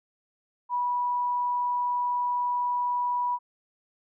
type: tone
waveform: sine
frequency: 978 Hz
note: B5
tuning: 17 cents flat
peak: -24 dBFS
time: 0.69-3.39 s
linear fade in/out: 50 ms
effects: none